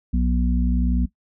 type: harmonic tone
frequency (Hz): 60.8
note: B1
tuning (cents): -26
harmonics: 1 / 3 / 4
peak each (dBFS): -19 / -24 / -25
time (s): 0.13-1.06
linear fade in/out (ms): 10
effects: noise-tail reverb RT60 0.1 s tail -17 dB re dry